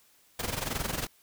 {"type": "noise with amplitude modulation", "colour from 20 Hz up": "pink", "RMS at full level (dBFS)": -30, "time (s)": [0.39, 1.07], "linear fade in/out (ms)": 5, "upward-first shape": "sine", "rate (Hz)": 22.1, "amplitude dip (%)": 75, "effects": ["white hiss -63 dBFS RMS until 1.22 s"]}